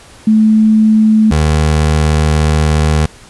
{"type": "tone pair in turn", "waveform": ["sine", "25% pulse"], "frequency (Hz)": [217.4, 76.86], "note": ["A3", "D#2"], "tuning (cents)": [-21, -21], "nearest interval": "octave + tritone", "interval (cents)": 1800, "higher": "first", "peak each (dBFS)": -5, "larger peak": "neither", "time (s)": [[0.27, 1.31], [1.31, 3.06]], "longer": "second", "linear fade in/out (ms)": 5, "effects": ["pink hiss -39 dBFS RMS until 3.29 s", "resampled to 24000 Hz"]}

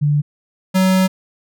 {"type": "tone pair in turn", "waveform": ["sine", "square"], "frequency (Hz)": [146.83, 187.63], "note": ["D3", "F#3"], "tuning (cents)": [0, 24], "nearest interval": "major third", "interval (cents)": 424, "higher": "second", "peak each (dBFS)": -12, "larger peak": "neither", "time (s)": [[0.01, 0.22], [0.74, 1.08]], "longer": "second", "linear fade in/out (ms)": 20, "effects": []}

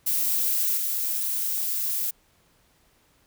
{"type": "noise with level steps", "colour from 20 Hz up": "violet", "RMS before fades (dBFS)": [-24, -27], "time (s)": [0.06, 2.11], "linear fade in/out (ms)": 10, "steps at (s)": 0.77, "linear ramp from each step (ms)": 5, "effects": ["pink hiss -63 dBFS RMS until 3.26 s"]}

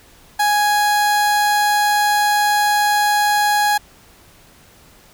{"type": "tone", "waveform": "30% pulse", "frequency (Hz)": 830.6, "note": "G#5", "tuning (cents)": 0, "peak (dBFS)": -11, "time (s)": [0.39, 3.78], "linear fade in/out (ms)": 10, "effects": ["pink hiss -48 dBFS RMS until 5.13 s"]}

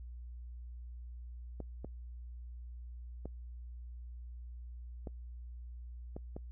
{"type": "clicks", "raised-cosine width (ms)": 2, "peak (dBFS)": -29, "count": 6, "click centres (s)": [1.603, 1.846, 3.256, 5.072, 6.165, 6.365], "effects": ["noise-tail reverb RT60 0.1 s tail -24 dB re dry", "added 60 Hz sine -44 dBFS peak until 6.51 s"]}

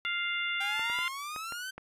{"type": "harmonic tone", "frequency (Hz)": 698.5, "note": "F5", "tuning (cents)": 0, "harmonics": [2, 3, 4, 5], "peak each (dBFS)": [-35, -33, -36, -39], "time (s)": [0.05, 1.08], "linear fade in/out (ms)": 0}
{"type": "exponential sweep", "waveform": "sawtooth", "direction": "up", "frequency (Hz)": [782, 1560], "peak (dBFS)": -33, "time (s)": [0.6, 1.71], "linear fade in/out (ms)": 10}
{"type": "clicks", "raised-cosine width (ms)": 0.5, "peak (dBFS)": -27, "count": 6, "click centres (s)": [0.795, 0.899, 0.988, 1.362, 1.523, 1.78]}
{"effects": ["resampled to 32000 Hz"]}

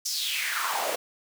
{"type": "noise with high-pass filter sweep", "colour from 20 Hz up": "pink", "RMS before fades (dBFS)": -29, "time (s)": [0.05, 0.96], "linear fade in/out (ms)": 10, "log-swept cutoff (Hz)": [6000, 490], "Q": 3.8, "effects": []}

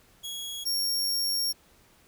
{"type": "tone pair in turn", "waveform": "sawtooth", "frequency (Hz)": [3327, 5534], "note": ["G#7", "F8"], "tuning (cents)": [2, -17], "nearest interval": "major sixth", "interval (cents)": 881, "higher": "second", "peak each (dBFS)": [-31, -23], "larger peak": "second", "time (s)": [[0.23, 0.65], [0.65, 1.53]], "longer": "second", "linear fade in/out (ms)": 20, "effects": ["pink hiss -60 dBFS RMS until 2.07 s"]}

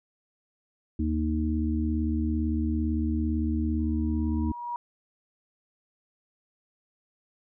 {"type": "harmonic tone", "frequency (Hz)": 77.78, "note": "D#2", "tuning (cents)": 0, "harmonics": [1, 3, 4], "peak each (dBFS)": [-27, -29, -30], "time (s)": [0.99, 4.52], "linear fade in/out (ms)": 5}
{"type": "tone with exponential growth", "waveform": "sine", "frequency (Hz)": 958, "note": "A#5", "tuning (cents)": 47, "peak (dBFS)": -28, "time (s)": [3.79, 4.76], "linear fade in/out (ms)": 1, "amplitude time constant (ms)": 210}
{"effects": []}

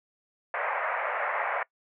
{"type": "band-pass noise", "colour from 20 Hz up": "pink", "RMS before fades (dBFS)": -30, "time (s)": [0.54, 1.63], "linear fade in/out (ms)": 2, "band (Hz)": [550, 2200], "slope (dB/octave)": 48, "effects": ["noise-tail reverb RT60 0.1 s tail -23 dB re dry"]}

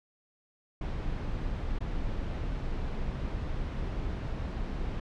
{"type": "noise with dropouts", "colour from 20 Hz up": "brown", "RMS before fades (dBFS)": -33, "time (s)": [0.81, 5], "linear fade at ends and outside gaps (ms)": 5, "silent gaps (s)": [1.788, 1.805], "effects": ["low-pass 4000 Hz 12 dB/octave"]}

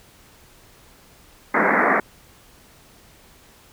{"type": "band-pass noise", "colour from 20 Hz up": "white", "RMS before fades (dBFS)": -18, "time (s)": [1.54, 2], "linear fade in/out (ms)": 5, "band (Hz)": [170, 2100], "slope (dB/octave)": 96, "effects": ["pink hiss -51 dBFS RMS until 3.72 s"]}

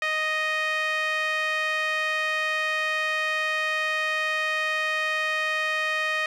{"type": "tone with band-pass filter", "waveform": "sawtooth", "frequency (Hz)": 622.3, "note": "D#5", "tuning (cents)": 0, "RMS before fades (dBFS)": -26, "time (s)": [0.02, 6.26], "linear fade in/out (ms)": 2, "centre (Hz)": 2100, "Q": 2.5, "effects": []}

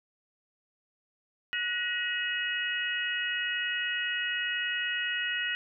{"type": "tone cluster", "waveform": "sine", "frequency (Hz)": [1470, 1900, 2551, 2901], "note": ["F#6", "A#6", "D#7", "F#7"], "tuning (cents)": [-12, 33, 43, -35], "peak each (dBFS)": [-35, -32, -37, -34], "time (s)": [1.53, 5.55], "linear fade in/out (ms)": 0, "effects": []}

